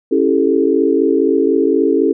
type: chord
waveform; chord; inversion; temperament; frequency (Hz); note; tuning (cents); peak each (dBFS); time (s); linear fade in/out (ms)
sine; A dominant seventh; first; just; 275 / 330 / 396 / 440; C#4 / E4 / G4 / A4; -14 / +2 / +18 / 0; -16; 0.11-2.13; 10
effects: none